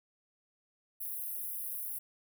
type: high-pass noise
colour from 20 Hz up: white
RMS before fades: -39 dBFS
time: 1-1.99 s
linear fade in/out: 10 ms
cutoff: 10000 Hz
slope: 96 dB/octave
effects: none

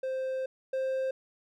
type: tone pair in turn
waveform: triangle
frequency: 523.3 / 526.6 Hz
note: C5 / C5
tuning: 0 / +11 cents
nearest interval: unison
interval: 11 cents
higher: second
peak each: -28 / -26 dBFS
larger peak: second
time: 0.03-0.46 / 0.73-1.11 s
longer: first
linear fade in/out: 5 ms
effects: none

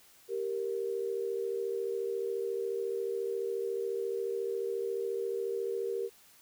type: tone pair together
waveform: sine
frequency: 392 / 466.2 Hz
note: G4 / A#4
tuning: 0 / 0 cents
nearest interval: minor third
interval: 300 cents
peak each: -34 / -34 dBFS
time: 0.28-6.1 s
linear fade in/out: 50 ms
effects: white hiss -60 dBFS RMS until 6.41 s

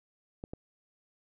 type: clicks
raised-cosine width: 2 ms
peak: -26 dBFS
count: 2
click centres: 0.439 / 0.535 s
effects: none

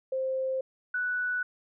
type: tone pair in turn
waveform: sine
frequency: 525 / 1481.2 Hz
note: C5 / F#6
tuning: +6 / +1 cents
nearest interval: octave + tritone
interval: 1795 cents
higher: second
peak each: -27 dBFS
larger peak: neither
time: 0.12-0.61 / 0.94-1.43 s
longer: neither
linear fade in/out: 5 ms
effects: none

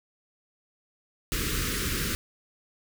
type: band-stop noise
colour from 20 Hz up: pink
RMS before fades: -29 dBFS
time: 1.32-2.15 s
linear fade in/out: 0 ms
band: 470 to 1200 Hz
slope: 48 dB/octave
effects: none

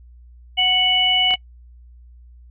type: harmonic tone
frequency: 739 Hz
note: F#5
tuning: 2 cents flat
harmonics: 1 / 3 / 4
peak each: -24 / -22 / -15 dBFS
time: 0.57-1.36 s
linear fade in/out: 20 ms
type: clicks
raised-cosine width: 0.3 ms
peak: -15 dBFS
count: 2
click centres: 1.308 / 1.339 s
effects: noise-tail reverb RT60 0.1 s tail -24 dB re dry + added 60 Hz sine -42 dBFS peak until 2.5 s

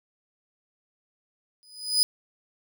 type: tone with exponential growth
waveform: 35% pulse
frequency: 4978 Hz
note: D#8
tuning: in tune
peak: -14 dBFS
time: 1.63-2.03 s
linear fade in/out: 0 ms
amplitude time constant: 85 ms
effects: none

